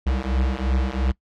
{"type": "beating tone pair", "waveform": "square", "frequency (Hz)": [63.4, 66.3], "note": ["B1", "C2"], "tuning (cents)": [46, 23], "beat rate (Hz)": 2.9, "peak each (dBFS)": -24, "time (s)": [0.06, 1.12], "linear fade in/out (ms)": 10, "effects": ["noise-tail reverb RT60 0.1 s tail -21 dB re dry", "low-pass 4000 Hz 12 dB/octave"]}